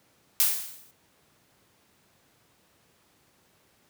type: noise with exponential decay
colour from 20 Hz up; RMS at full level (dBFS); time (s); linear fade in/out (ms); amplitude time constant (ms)
blue; -19; 0.4-0.91; 0; 110
effects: pink hiss -64 dBFS RMS until 3.89 s + high-pass 100 Hz 12 dB/octave